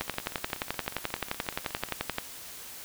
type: two click trains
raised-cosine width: 0.3 ms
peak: -12 / -24 dBFS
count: 26 / 32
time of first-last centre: 0.01-2.184 / 0.02-1.887 s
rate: 11.5 / 16.6 Hz
effects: white hiss -44 dBFS RMS until 2.84 s